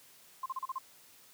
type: tone bursts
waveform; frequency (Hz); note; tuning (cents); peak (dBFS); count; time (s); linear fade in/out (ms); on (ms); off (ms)
sine; 1054; C6; +12; -33; 6; 0.43-0.785; 5; 30; 35
effects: white hiss -59 dBFS RMS until 1.33 s + high-pass 80 Hz 12 dB/octave